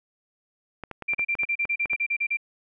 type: clicks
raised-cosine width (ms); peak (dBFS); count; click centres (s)
0.5; -20; 10; 0.837 / 0.913 / 1.023 / 1.135 / 1.194 / 1.352 / 1.434 / 1.653 / 1.857 / 1.933
type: tone bursts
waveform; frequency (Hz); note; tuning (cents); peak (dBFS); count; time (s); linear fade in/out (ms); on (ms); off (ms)
sine; 2365; D7; +12; -22; 13; 1.08-2.371; 10; 67; 35
effects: none